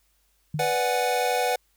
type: tone with exponential decay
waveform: sine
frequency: 152.4 Hz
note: D#3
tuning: 36 cents flat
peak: -23 dBFS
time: 0.54-0.8 s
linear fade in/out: 5 ms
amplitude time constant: 55 ms
type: chord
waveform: square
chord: G# half-diminished seventh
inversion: first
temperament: equal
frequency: 493.9 / 587.3 / 740 / 830.6 Hz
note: B4 / D5 / F#5 / G#5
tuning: 0 / 0 / 0 / 0 cents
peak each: -27 / -32 / -26 / -32 dBFS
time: 0.59-1.56 s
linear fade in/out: 5 ms
effects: added 50 Hz sine -68 dBFS peak until 1.76 s + white hiss -68 dBFS RMS until 1.76 s